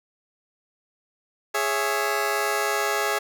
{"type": "chord", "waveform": "15% pulse", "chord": "C# minor", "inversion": "second", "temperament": "just", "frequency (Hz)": [415.8, 554.4, 665.2], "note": ["G#4", "C#5", "E5"], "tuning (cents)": [2, 0, 16], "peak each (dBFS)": [-19, -23, -22], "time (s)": [1.54, 3.19], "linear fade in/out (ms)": 10, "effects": []}